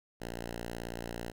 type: tone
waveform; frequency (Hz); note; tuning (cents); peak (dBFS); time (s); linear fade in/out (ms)
5% pulse; 58.27; A#1; 0; -27; 0.2-1.32; 20
effects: none